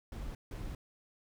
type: noise bursts at uneven times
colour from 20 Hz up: brown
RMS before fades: -41 dBFS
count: 2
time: 0.12-0.35 / 0.51-0.75 s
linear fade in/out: 2 ms
effects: none